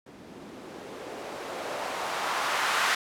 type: noise with low-pass filter sweep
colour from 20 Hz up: violet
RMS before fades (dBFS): -32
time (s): 0.06-2.95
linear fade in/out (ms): 5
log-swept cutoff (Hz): 220 to 1400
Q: 1.3
effects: none